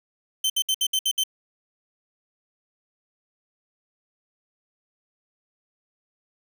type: tone bursts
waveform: sawtooth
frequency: 3090 Hz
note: G7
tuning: 26 cents flat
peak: -17 dBFS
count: 7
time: 0.44-1.237 s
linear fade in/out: 5 ms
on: 59 ms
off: 64 ms
effects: none